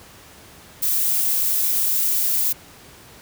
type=noise; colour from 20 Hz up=violet; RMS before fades=-20 dBFS; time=0.82-2.53 s; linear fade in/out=10 ms; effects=pink hiss -45 dBFS RMS until 3.21 s + high-pass 60 Hz 12 dB/octave

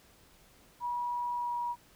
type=tone with pitch glide; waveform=sine; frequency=967 to 959.8 Hz; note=B5 to B5; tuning=-37 to -50 cents; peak=-31 dBFS; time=0.8-1.76 s; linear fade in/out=50 ms; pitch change=-13 cents; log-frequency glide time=1.35-1.55 s; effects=pink hiss -61 dBFS RMS until 1.95 s

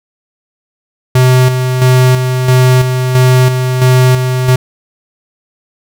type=tone with tremolo; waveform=square; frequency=127.8 Hz; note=C3; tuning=40 cents flat; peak=-5 dBFS; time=1.15-4.56 s; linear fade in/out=5 ms; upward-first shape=square; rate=1.5 Hz; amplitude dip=50%; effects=none

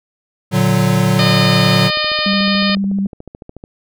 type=chord; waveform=square; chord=Bb augmented; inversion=none; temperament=equal; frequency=116.54 / 146.83 / 185 Hz; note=Bb2 / D3 / F#3; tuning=0 / 0 / 0 cents; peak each=-17 / -17 / -15 dBFS; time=0.51-1.91 s; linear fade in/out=50 ms
type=harmonic tone; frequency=610 Hz; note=D#5; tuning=34 cents flat; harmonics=1 / 2 / 3 / 4 / 5 / 6 / 7 / 8; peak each=-23 / -23 / -23 / -23 / -23 / -23 / -23 / -23 dBFS; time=1.19-2.75 s; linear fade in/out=2 ms
type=click train; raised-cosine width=2 ms; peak=-19 dBFS; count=29; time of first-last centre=1.61-3.639 s; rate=13.8 Hz
type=tone with vibrato; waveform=sine; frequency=196.9 Hz; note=G3; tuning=8 cents sharp; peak=-14 dBFS; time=2.26-3.07 s; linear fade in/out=5 ms; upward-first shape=square; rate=13 Hz; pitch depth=12 cents each way
effects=none

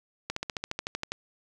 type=slowing click train; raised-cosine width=0.2 ms; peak=-14 dBFS; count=12; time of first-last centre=0.3-1.12 s; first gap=64 ms; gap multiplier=1.03; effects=none

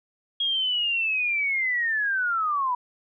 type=linear sweep; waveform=sine; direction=down; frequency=3290 to 964 Hz; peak=-22 dBFS; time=0.4-2.75 s; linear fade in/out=5 ms; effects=none

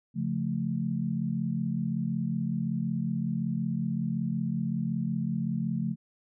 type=chord; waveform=sine; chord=Db augmented; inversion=none; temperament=equal; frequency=138.59 / 174.61 / 220 Hz; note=Db3 / F3 / A3; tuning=0 / 0 / 0 cents; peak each=-33 / -31 / -31 dBFS; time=0.14-5.96 s; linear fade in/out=50 ms; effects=none

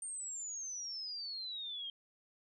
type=exponential sweep; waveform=sine; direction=down; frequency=8870 to 3179 Hz; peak=-40 dBFS; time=0.02-1.9 s; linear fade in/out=2 ms; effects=none

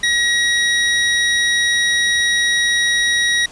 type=tone; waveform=25% pulse; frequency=1902 Hz; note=A#6; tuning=34 cents sharp; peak=-10 dBFS; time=0.03-3.46 s; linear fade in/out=5 ms; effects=pink hiss -40 dBFS RMS until 3.51 s + resampled to 22050 Hz

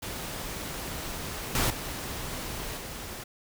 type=noise with level steps; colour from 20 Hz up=pink; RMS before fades=-36 / -26 / -36 / -39 dBFS; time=0.02-3.24 s; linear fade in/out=10 ms; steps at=1.55 / 1.7 / 2.77 s; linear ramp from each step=2 ms; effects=none

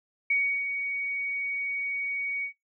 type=tone with ADSR envelope; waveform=sine; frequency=2244 Hz; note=C#7; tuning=21 cents sharp; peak=-21 dBFS; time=0.3-2.53 s; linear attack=6 ms; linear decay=330 ms; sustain=-7 dB; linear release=95 ms; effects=noise-tail reverb RT60 0.2 s tail -19 dB re dry

